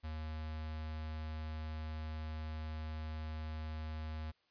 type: tone with notch filter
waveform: square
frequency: 78 Hz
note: D#2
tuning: 5 cents sharp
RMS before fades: -42 dBFS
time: 0.03-4.32 s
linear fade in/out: 20 ms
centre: 350 Hz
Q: 1.3
effects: white hiss -75 dBFS RMS until 4.5 s + resampled to 11025 Hz